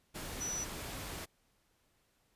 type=tone in noise; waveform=sine; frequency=5920 Hz; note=F#8; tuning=in tune; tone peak=-36 dBFS; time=0.4-0.65 s; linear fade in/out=20 ms; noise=pink; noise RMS=-43 dBFS; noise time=0.14-1.26 s; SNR=+4 dB; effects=pink hiss -74 dBFS RMS until 2.35 s + resampled to 32000 Hz